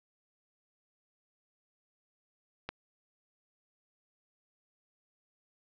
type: click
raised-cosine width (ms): 0.3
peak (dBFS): -20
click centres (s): 2.69
effects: low-pass 5000 Hz 12 dB/octave